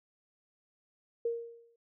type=tone with exponential decay; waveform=sine; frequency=466.2 Hz; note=A#4; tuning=in tune; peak=-27 dBFS; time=1.25-1.76 s; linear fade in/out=5 ms; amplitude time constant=110 ms; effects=none